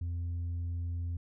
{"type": "tone with tanh clipping", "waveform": "sine", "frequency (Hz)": 85.9, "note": "F2", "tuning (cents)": -28, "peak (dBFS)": -33, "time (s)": [0.01, 1.17], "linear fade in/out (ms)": 5, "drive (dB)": 2, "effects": []}